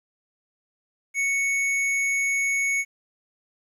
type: tone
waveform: square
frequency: 2217 Hz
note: C#7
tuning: in tune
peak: -22 dBFS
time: 1.14-2.85 s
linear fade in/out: 50 ms
effects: low-pass 10000 Hz 12 dB/octave + 10-bit